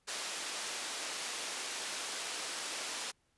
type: band-pass noise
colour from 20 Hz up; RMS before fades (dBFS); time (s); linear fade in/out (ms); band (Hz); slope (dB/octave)
white; -40; 0.07-3.12; 20; 340 to 7200; 12
effects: pink hiss -75 dBFS RMS until 3.37 s + resampled to 24000 Hz